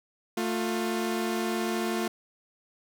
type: tone pair together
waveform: sawtooth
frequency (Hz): 223 / 354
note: A3 / F4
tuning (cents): +23 / +23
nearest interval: minor sixth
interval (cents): 800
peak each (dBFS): -26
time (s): 0.37-2.08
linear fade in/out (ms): 5
effects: none